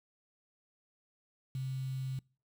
sine tone with quantisation, 131.7 Hz, C3, 12 cents sharp, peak -34 dBFS, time 1.55-2.19 s, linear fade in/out 2 ms, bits 9, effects noise-tail reverb RT60 0.4 s tail -26 dB re dry

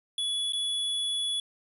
square tone with dropouts, 3404 Hz, G#7, 42 cents sharp, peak -28 dBFS, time 0.18-1.4 s, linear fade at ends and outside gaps 2 ms, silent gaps 0.523-0.532 s, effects resampled to 32000 Hz + 10-bit

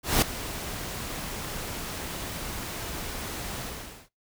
pink noise with ADSR envelope, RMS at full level -20 dBFS, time 0.03-4.09 s, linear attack 190 ms, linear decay 6 ms, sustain -15 dB, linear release 490 ms, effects noise-tail reverb RT60 0.2 s tail -22 dB re dry

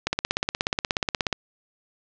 click train, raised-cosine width 0.2 ms, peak -5 dBFS, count 22, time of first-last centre 0.07-1.327 s, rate 16.7 Hz, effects low-pass 6000 Hz 12 dB/octave

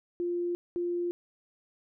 sine tone pair in turn, 349.2 / 349.2 Hz, F4 / F4, 0 / 0 cents, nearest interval unison, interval 0 cents, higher neither, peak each -28 dBFS, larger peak neither, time 0.2-0.55 / 0.76-1.11 s, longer neither, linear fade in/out 0 ms, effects none

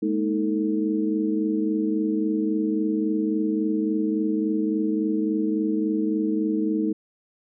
sine tone cluster, 211.6 / 235.2 / 315 / 444.9 Hz, G#3 / A#3 / D#4 / A4, +33 / +16 / +21 / +19 cents, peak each -26 / -32 / -23 / -31 dBFS, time 0.02-6.93 s, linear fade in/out 10 ms, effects none

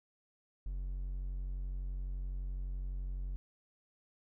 triangle tone, 45.91 Hz, F#1, 13 cents flat, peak -34 dBFS, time 0.66-3.36 s, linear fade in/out 0 ms, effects none

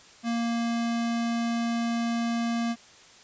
square tone, 233.1 Hz, A#3, in tune, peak -26 dBFS, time 0.23-2.76 s, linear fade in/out 50 ms, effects white hiss -52 dBFS RMS until 3.23 s + resampled to 16000 Hz

